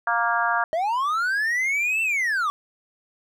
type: harmonic tone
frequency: 233.7 Hz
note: A#3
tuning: 5 cents sharp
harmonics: 3 / 4 / 5 / 6 / 7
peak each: -26 / -26 / -26 / -26 / -26 dBFS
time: 0.07-0.64 s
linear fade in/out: 2 ms
type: linear two-way sweep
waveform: triangle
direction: up then down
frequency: 616 to 2696 to 1119 Hz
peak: -19 dBFS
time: 0.73-2.5 s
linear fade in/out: 0 ms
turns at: 2.02 s
effects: none